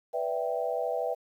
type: chord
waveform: sine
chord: E minor seventh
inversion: second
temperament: equal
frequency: 493.9 / 587.3 / 659.3 / 784 Hz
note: B4 / D5 / E5 / G5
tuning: 0 / 0 / 0 / 0 cents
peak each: -32 / -35 / -32 / -35 dBFS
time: 0.13-1.15 s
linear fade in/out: 20 ms
effects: 10-bit